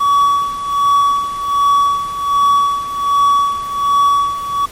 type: tone with tremolo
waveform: triangle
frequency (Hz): 1134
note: C#6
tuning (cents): +39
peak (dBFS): -6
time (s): 0-4.66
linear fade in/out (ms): 10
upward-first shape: sine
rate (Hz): 1.3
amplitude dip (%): 75
effects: pink hiss -36 dBFS RMS until 4.71 s + MP3 64 kbps